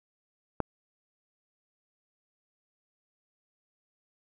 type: click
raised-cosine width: 1 ms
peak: -13 dBFS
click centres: 0.603 s
effects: none